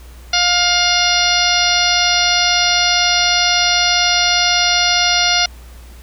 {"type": "harmonic tone", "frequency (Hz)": 707, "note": "F5", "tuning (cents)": 21, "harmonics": [1, 2, 3, 4, 5, 6, 7, 8], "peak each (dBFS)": [-20, -20, -20, -20, -20, -20, -20, -20], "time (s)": [0.33, 5.46], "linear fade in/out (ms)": 5, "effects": ["added 60 Hz sine -35 dBFS peak until 6.02 s", "pink hiss -45 dBFS RMS until 6.02 s"]}